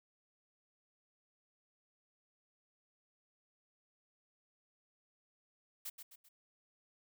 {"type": "noise with echo", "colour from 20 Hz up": "blue", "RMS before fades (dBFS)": -43, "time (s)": [5.85, 5.9], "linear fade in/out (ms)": 10, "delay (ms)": 130, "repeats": 3, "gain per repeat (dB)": -7, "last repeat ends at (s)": 6.29, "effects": []}